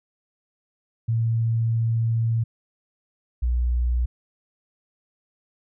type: tone pair in turn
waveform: sine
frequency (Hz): 114.3 / 60.55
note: A#2 / B1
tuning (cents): -34 / -34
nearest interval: major seventh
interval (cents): 1100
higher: first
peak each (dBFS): -19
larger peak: neither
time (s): 1.08-2.44 / 3.42-4.06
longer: first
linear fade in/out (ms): 10
effects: none